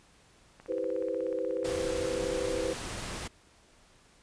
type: click train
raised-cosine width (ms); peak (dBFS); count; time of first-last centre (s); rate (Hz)
0.5; -34; 26; 0.6-2.115; 16.5
type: chord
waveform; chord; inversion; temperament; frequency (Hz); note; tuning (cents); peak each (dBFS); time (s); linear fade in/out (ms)
sine; C major seventh; first; just; 327 / 392.4 / 490.5 / 523.3; E4 / G4 / B4 / C5; -14 / +2 / -12 / 0; -38 / -37 / -33 / -34; 0.68-2.74; 20
type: noise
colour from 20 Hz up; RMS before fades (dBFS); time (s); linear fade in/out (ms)
pink; -38; 1.64-3.28; 10
effects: pink hiss -61 dBFS RMS until 4.22 s + resampled to 22050 Hz